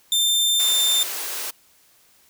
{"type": "tone", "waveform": "sawtooth", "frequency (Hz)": 3585, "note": "A7", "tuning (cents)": 32, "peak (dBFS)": -14, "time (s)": [0.12, 1.03], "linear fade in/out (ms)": 2}
{"type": "high-pass noise", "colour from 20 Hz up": "white", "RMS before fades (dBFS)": -29, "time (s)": [0.59, 1.51], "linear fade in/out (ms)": 10, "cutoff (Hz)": 330, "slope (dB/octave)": 24}
{"effects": ["white hiss -57 dBFS RMS until 2.29 s"]}